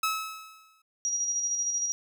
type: tone with exponential decay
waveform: sawtooth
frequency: 1294 Hz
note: E6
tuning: 32 cents flat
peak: -20 dBFS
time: 0.03-0.82 s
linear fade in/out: 5 ms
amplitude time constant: 170 ms
type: tone with tremolo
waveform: sine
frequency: 5740 Hz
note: F8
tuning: 47 cents sharp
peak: -25 dBFS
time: 1.05-1.92 s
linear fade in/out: 0 ms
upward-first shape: square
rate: 13 Hz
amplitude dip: 35%
effects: none